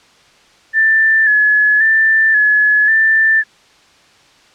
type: tone with vibrato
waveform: sine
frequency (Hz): 1738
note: A6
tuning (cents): -22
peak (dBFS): -8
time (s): 0.73-3.44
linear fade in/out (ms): 50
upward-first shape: square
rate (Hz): 0.93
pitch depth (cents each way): 36
effects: white hiss -48 dBFS RMS until 4.54 s + low-pass 5000 Hz 12 dB/octave